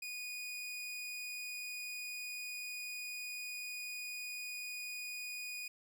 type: tone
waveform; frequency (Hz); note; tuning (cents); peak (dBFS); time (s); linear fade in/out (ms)
sawtooth; 2467; D#7; -15; -38; 0.02-5.68; 5
effects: none